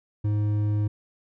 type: tone with hard clipping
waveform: triangle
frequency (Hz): 104.7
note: G#2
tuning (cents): +15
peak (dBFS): -23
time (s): 0.24-0.88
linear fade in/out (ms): 10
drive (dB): 10
effects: none